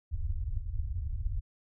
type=low-pass noise; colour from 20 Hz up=pink; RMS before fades=-33 dBFS; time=0.11-1.41 s; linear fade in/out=20 ms; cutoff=100 Hz; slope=48 dB/octave; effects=none